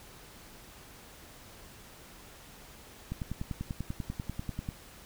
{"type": "click train", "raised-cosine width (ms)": 5, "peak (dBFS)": -22, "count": 17, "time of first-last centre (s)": [3.12, 4.689], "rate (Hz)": 10.2, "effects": ["pink hiss -52 dBFS RMS until 5.05 s"]}